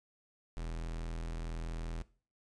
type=tone; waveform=45% pulse; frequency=41.2 Hz; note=E1; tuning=in tune; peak=-37 dBFS; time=0.57-2.02 s; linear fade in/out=0 ms; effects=noise-tail reverb RT60 0.4 s tail -19 dB re dry + resampled to 22050 Hz

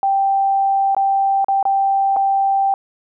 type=tone with dropouts; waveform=sine; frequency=784 Hz; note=G5; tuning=in tune; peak=-13 dBFS; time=0.03-2.74 s; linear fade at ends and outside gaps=1 ms; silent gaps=0.948-0.966 / 1.445-1.484 / 1.628-1.653 / 2.163-2.167 s; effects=none

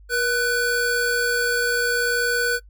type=tone pair together; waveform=square; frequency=478.8 / 1497 Hz; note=A#4 / F#6; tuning=+46 / +20 cents; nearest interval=octave + minor sixth; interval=1974 cents; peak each=-25 / -21 dBFS; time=0.09-2.6 s; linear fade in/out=50 ms; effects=noise-tail reverb RT60 0.1 s tail -22 dB re dry + added 50 Hz sine -44 dBFS peak until 2.69 s

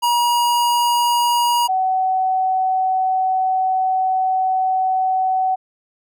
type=tone pair in turn; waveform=square / sine; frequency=956 / 752.9 Hz; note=A#5 / F#5; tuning=+43 / +30 cents; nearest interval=major third; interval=413 cents; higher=first; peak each=-15 / -15 dBFS; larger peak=neither; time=0.02-1.68 / 1.68-5.56 s; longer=second; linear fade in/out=20 ms; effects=none

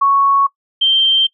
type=tone pair in turn; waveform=sine; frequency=1108.7 / 3142 Hz; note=C#6 / G7; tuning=0 / +3 cents; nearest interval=octave + tritone; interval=1803 cents; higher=second; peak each=-9 dBFS; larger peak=neither; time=0.01-0.47 / 0.81-1.27 s; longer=neither; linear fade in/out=10 ms; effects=noise-tail reverb RT60 0.1 s tail -21 dB re dry

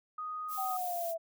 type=tone; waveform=sine; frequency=1244.5 Hz; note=D#6; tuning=in tune; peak=-36 dBFS; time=0.18-0.77 s; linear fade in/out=5 ms
type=noise; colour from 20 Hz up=violet; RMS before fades=-42 dBFS; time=0.48-1.15 s; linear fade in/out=50 ms
type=linear sweep; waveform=sine; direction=down; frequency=775 to 654 Hz; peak=-33 dBFS; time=0.57-1.18 s; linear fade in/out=20 ms
effects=none

